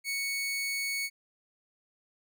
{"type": "tone", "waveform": "sawtooth", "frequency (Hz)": 2220, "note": "C#7", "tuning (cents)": 2, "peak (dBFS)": -27, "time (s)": [0.04, 1.1], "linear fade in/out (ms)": 50, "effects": []}